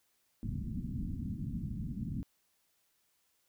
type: low-pass noise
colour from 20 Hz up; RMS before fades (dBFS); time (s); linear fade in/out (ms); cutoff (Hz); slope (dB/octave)
white; -38; 0.43-2.23; 0; 250; 48
effects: white hiss -75 dBFS RMS until 3.48 s